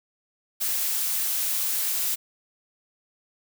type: noise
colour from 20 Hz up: blue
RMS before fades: -26 dBFS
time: 0.6-2.16 s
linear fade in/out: 20 ms
effects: none